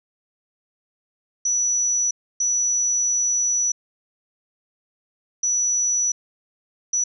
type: tone bursts at uneven times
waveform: sine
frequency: 5910 Hz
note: F#8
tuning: 3 cents flat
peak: -18 dBFS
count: 4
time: 1.45-2.11 / 2.4-3.72 / 5.43-6.12 / 6.93-7.04 s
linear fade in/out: 5 ms
effects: none